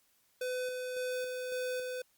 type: tone with tremolo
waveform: square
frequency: 504 Hz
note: B4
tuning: 35 cents sharp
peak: -34 dBFS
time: 0.41-2.02 s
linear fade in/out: 5 ms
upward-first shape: square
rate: 1.8 Hz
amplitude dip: 30%
effects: white hiss -71 dBFS RMS until 2.17 s + Opus 48 kbps